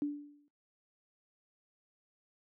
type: tone with exponential decay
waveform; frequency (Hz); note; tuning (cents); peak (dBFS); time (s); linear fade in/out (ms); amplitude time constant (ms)
sine; 291.2; D4; -15; -28; 0.02-0.48; 0; 100
effects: noise-tail reverb RT60 0.3 s tail -24 dB re dry + high-pass 150 Hz 12 dB/octave